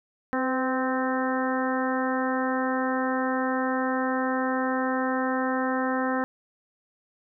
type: harmonic tone with a mistuned harmonic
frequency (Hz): 260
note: C4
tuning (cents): -11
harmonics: 1 / 2 / 3 / 4 / 5 / 6 / 7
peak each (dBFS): -27 / -30 / -32 / -33 / -34 / -35 / -35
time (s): 0.33-6.24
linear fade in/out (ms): 0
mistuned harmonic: 2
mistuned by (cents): -23
effects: none